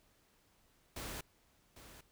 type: noise with echo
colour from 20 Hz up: pink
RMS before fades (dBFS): -44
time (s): 0.96-1.21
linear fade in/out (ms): 5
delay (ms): 800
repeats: 1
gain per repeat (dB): -12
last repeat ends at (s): 2.01
effects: pink hiss -71 dBFS RMS until 2.11 s

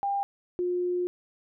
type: tone pair in turn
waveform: sine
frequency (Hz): 799 / 356.9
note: G5 / F4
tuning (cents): +33 / +38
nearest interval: octave + major second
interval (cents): 1395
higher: first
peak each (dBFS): -25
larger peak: neither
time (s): 0.03-0.23 / 0.59-1.07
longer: second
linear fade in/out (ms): 0
effects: none

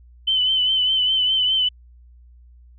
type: tone with vibrato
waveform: sine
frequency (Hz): 3043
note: F#7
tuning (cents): +48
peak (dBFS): -16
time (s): 0.27-1.69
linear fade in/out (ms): 10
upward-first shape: triangle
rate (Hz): 4.9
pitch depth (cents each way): 49
effects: added 60 Hz sine -45 dBFS peak until 2.78 s

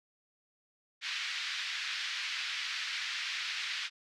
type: band-pass noise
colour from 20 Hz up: pink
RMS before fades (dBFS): -37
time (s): 1.01-3.9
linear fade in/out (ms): 50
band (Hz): 1700 to 4800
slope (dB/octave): 24
effects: none

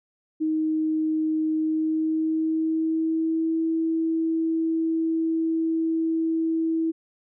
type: tone with pitch glide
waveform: sine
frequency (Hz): 313.6 to 325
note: D#4 to E4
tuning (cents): +14 to -24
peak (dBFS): -21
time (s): 0.4-6.92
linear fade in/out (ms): 20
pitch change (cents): +62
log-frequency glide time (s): 1.55-3.62
effects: none

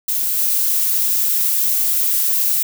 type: noise with level steps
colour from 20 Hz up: violet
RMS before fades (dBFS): -19 / -17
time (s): 0.08-2.63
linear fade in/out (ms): 5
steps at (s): 0.38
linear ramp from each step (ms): 10
effects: none

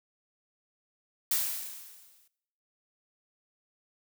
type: noise with exponential decay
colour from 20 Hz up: blue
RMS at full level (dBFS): -26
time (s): 1.31-2.28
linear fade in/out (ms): 5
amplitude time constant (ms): 210
effects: noise-tail reverb RT60 0.8 s tail -20 dB re dry

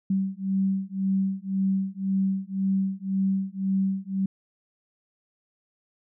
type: beating tone pair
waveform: sine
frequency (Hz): 191.8 / 193.7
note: G3 / G3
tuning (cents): -37 / -20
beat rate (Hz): 1.9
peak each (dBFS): -26 / -26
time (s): 0.1-4.26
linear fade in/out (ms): 5
effects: none

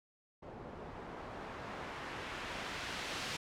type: noise with low-pass filter sweep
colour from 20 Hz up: white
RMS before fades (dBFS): -44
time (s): 0.42-3.37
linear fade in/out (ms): 10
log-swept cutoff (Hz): 580 to 4200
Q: 0.72
effects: none

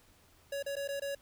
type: tone with dropouts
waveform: square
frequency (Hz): 560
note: C#5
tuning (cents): +18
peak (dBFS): -35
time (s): 0.52-1.15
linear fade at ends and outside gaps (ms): 5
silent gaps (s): 0.627-0.662 / 0.756-0.765 / 0.877-0.887 / 0.998-1.019
effects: added 87 Hz sine -70 dBFS peak until 1.21 s + pink hiss -64 dBFS RMS until 1.21 s

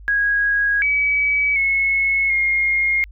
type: tone with pitch steps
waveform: sine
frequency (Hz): 1649 / 2281 / 2186 / 2137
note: G#6 / C#7 / C#7 / C7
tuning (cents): -13 / +49 / -25 / +36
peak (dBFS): -15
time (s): 0.08-3.04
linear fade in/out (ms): 0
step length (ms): 740
effects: added 50 Hz sine -37 dBFS peak until 3.11 s

